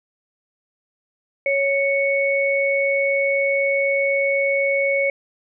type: tone pair together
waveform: sine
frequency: 554.4 / 2218 Hz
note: C#5 / C#7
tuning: 0 / 0 cents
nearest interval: 2 octaves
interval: 2400 cents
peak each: -19 / -20 dBFS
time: 1.46-5.1 s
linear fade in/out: 2 ms
effects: none